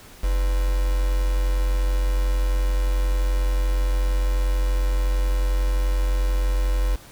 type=tone with quantisation; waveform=sine; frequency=45.68 Hz; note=F#1; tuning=21 cents flat; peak=-18 dBFS; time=0.23-6.96 s; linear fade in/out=10 ms; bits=5; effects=pink hiss -46 dBFS RMS until 7.11 s